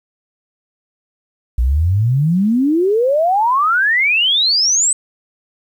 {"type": "exponential sweep", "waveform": "sine", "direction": "up", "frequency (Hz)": [56.9, 8230], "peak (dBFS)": -11, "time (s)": [1.58, 4.93], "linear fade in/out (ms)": 5, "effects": ["8-bit"]}